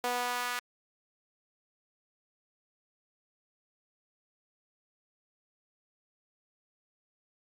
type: tone with high-pass filter sweep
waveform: sawtooth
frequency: 245.1 Hz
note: B3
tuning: 13 cents flat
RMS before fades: -33 dBFS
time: 0.04-0.59 s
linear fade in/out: 0 ms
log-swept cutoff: 610 to 1400 Hz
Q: 1.5
effects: Opus 48 kbps